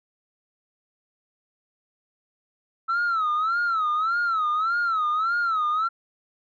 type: tone with vibrato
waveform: sine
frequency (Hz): 1313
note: E6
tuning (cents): -7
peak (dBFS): -19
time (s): 2.88-5.89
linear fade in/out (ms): 20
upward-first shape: sine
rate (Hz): 1.7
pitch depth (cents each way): 140
effects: tanh soft clip ceiling -19 dBFS

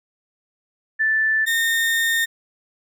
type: tone pair in turn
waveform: sine / 35% pulse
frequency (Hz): 1760 / 1830.7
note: A6 / A#6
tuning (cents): 0 / -32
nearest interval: minor second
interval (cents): 68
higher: second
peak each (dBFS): -16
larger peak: neither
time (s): 0.99-1.46 / 1.46-2.26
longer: second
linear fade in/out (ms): 20
effects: none

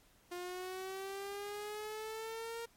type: linear sweep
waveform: sawtooth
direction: up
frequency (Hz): 352.3 to 466.2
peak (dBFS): -37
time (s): 0.31-2.66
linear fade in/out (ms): 10
effects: pink hiss -67 dBFS RMS until 2.76 s + MP3 64 kbps

